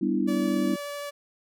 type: chord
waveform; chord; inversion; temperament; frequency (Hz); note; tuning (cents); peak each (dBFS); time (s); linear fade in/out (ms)
sine; E minor seventh; first; equal; 196 / 246.9 / 293.7 / 329.6; G3 / B3 / D4 / E4; 0 / 0 / 0 / 0; -28; 0.01-0.76; 10
type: tone with vibrato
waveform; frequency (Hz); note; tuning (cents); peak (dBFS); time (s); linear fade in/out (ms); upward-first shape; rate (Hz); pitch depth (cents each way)
sawtooth; 576; D5; -34; -29; 0.27-1.11; 20; triangle; 12; 8
effects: none